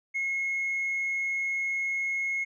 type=tone with tanh clipping; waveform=triangle; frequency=2167 Hz; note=C#7; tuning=40 cents flat; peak=-27 dBFS; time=0.14-2.45 s; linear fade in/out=20 ms; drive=5 dB; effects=none

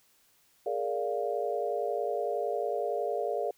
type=chord; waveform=sine; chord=Bb dominant seventh; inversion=third; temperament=equal with one note detuned; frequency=415.3 / 466.2 / 581.6 / 698.5 Hz; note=Ab4 / Bb4 / D5 / F5; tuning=0 / 0 / -17 / 0 cents; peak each=-34 dBFS; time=0.66-3.51 s; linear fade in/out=5 ms; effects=white hiss -66 dBFS RMS until 3.57 s

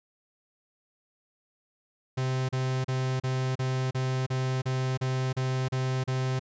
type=tone bursts; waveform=45% pulse; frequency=130 Hz; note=C3; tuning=11 cents flat; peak=-26 dBFS; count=12; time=2.17-6.395 s; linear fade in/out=10 ms; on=320 ms; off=35 ms; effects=resampled to 16000 Hz

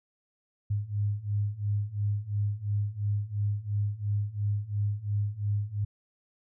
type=beating tone pair; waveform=sine; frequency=101.4 / 104.3 Hz; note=G#2 / G#2; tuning=-41 / +8 cents; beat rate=2.9 Hz; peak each=-31 / -29 dBFS; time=0.7-5.85 s; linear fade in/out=10 ms; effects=none

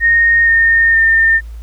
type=tone with pitch steps; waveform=sine; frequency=1852 / 1830.7 / 1809.7 Hz; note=A#6 / A#6 / A6; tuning=-12 / -32 / +48 cents; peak=-7 dBFS; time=0-1.41 s; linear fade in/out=50 ms; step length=470 ms; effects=added 56 Hz sine -26 dBFS peak until 1.62 s + pink hiss -50 dBFS RMS until 1.62 s

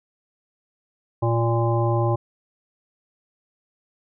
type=harmonic tone with a mistuned harmonic; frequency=116.54 Hz; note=A#2; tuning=in tune; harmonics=1 / 3 / 5 / 7 / 9; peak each=-20 / -25 / -27 / -28 / -30 dBFS; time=1.22-2.16 s; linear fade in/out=10 ms; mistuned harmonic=9; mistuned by=-26 cents; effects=none

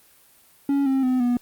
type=tone with pitch steps; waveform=triangle; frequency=279.7 / 267.1 / 255 / 243.5 Hz; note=C#4 / C4 / C4 / B3; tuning=+16 / +36 / -44 / -24 cents; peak=-16 dBFS; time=0.69-1.37 s; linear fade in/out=2 ms; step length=170 ms; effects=white hiss -55 dBFS RMS until 1.41 s + Opus 32 kbps

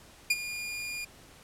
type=tone with ADSR envelope; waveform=sawtooth; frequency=2423 Hz; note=D#7; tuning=47 cents flat; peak=-17 dBFS; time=0.3-1.05 s; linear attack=7 ms; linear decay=38 ms; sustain=-14 dB; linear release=8 ms; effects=pink hiss -54 dBFS RMS until 1.43 s + low-pass 12000 Hz 12 dB/octave

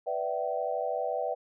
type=chord; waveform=sine; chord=E minor seventh; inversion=second; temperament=equal with one note detuned; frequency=493.9 / 587.3 / 659.3 / 764.8 Hz; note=B4 / D5 / E5 / G5; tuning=0 / 0 / 0 / -43 cents; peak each=-34 dBFS; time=0.06-1.35 s; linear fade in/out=20 ms; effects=none

